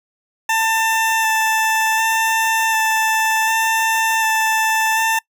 20% pulse tone with vibrato, 888 Hz, A5, 16 cents sharp, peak -10 dBFS, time 0.49-5.19 s, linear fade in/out 5 ms, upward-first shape square, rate 0.67 Hz, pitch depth 11 cents each way, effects noise-tail reverb RT60 0.1 s tail -24 dB re dry

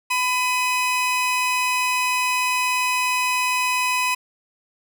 40% pulse tone pair together, 1000.9 / 2522 Hz, B5 / D#7, +23 / +23 cents, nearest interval octave + major third, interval 1600 cents, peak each -21 dBFS, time 0.1-4.15 s, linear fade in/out 10 ms, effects none

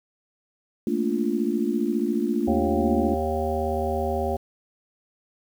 sine chord, Bb major seventh, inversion third, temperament just, 218.5 / 233.1 / 291.4 / 349.6 Hz, A3 / Bb3 / D4 / F4, -12 / 0 / -13 / +2 cents, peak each -27 dBFS, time 0.87-3.14 s, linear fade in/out 2 ms
harmonic tone, 78.4 Hz, D#2, 14 cents sharp, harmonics 1 / 3 / 5 / 7 / 9 / 10, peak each -29 / -32 / -29 / -29 / -30 / -32 dBFS, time 2.47-4.37 s, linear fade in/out 10 ms
effects 8-bit

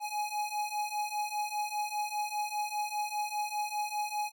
square beating tone pair, 835 / 840 Hz, G#5 / G#5, +9 / +19 cents, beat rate 5 Hz, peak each -37 / -35 dBFS, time 0-4.32 s, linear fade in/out 50 ms, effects none

